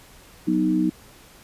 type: chord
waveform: sine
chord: B major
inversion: second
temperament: equal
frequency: 185 / 246.9 / 311.1 Hz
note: F#3 / B3 / D#4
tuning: 0 / 0 / 0 cents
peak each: -24 / -25 / -20 dBFS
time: 0.47-0.9 s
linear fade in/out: 10 ms
effects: pink hiss -49 dBFS RMS until 1.43 s + resampled to 32000 Hz